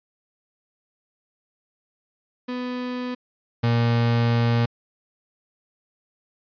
35% pulse tone pair in turn, 249.1 / 117.56 Hz, B3 / A#2, +15 / +15 cents, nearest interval octave + minor second, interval 1300 cents, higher first, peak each -25 / -16 dBFS, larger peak second, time 2.48-3.15 / 3.63-4.66 s, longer second, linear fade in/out 10 ms, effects resampled to 11025 Hz

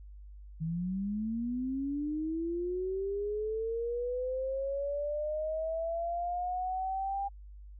sine linear sweep, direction up, 156.5 to 800 Hz, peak -31 dBFS, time 0.6-7.29 s, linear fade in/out 20 ms, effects added 50 Hz sine -46 dBFS peak until 7.79 s

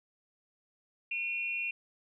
sine tone pair together, 2432 / 2731 Hz, D#7 / F7, -40 / -39 cents, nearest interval major second, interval 201 cents, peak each -34 / -35 dBFS, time 1.11-1.71 s, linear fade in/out 5 ms, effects none

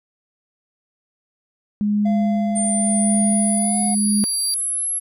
sine tone with tremolo, 207.7 Hz, G#3, in tune, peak -15 dBFS, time 1.81-4.24 s, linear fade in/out 0 ms, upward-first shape sine, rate 0.9 Hz, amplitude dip 40%
triangle tone with pitch glide, 685 to 720.3 Hz, F5 to F#5, -34 to -47 cents, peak -23 dBFS, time 2.05-3.95 s, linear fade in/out 10 ms, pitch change +87 cents, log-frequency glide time 3.54-3.79 s
sine linear sweep, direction up, 8940 to 11175 Hz, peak -20 dBFS, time 2.55-5 s, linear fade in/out 20 ms
square tone with exponential growth, 4699 Hz, D8, in tune, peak -22 dBFS, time 2.79-4.54 s, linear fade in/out 0 ms, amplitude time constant 380 ms
effects none

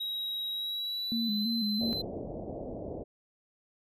triangle tone with pitch glide, 3831 to 4059 Hz, A#7 to B7, +47 to +47 cents, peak -31 dBFS, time 0-2.02 s, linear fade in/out 10 ms, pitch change +100 cents, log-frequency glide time 0.51-1.5 s
sine tone with vibrato, 220 Hz, A3, in tune, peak -29 dBFS, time 1.12-1.93 s, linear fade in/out 0 ms, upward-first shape square, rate 3 Hz, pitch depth 77 cents each way
white low-pass noise, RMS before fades -39 dBFS, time 1.8-3.04 s, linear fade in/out 20 ms, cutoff 670 Hz, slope 48 dB/octave
effects none

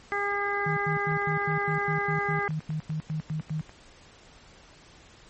harmonic tone, 405 Hz, G#4, 43 cents flat, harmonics 1 / 2 / 3 / 4 / 5, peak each -32 / -32 / -32 / -32 / -32 dBFS, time 0.12-2.48 s, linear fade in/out 0 ms
sine tone bursts, 155.56 Hz, D#3, in tune, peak -27 dBFS, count 15, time 0.66-3.612 s, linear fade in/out 5 ms, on 110 ms, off 93 ms
click train, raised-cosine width 0.5 ms, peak -30 dBFS, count 27, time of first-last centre 1.12-3.694 s, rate 10.1 Hz
effects pink hiss -53 dBFS RMS until 5.29 s + MP3 32 kbps

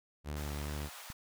sawtooth tone with vibrato, 73.42 Hz, D2, in tune, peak -33 dBFS, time 0.24-0.9 s, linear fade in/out 50 ms, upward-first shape triangle, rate 2.5 Hz, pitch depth 18 cents each way
pink high-pass noise, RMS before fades -49 dBFS, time 0.36-1.13 s, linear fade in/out 10 ms, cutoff 730 Hz, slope 24 dB/octave
click, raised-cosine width 5 ms, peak -33 dBFS, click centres 1.102 s
effects none

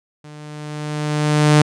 sawtooth tone with level ramp, 150.2 Hz, D3, 39 cents sharp, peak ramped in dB -33 to -4 dBFS, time 0.24-1.62 s, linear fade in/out 5 ms, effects resampled to 22050 Hz

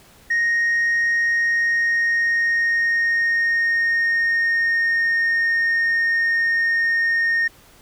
sine tone with pitch glide, 1864.7 to 1842.2 Hz, A#6 to A#6, 0 to -21 cents, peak -14 dBFS, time 0.3-7.48 s, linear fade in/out 10 ms, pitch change -21 cents, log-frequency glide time 1.16-5.1 s, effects tanh soft clip ceiling -15 dBFS + pink hiss -50 dBFS RMS until 7.81 s

